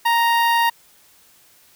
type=tone with notch filter; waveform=sawtooth; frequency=932.3 Hz; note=A#5; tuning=in tune; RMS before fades=-17 dBFS; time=0.05-0.7 s; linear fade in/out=10 ms; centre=7100 Hz; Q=0.7; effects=white hiss -53 dBFS RMS until 1.75 s